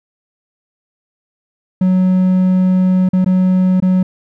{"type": "tone with dropouts", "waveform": "triangle", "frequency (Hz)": 185, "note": "F#3", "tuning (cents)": 0, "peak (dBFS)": -7, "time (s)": [1.81, 4.03], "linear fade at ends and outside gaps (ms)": 5, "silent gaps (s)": [[3.09, 3.132], [3.246, 3.26], [3.802, 3.823]], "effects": []}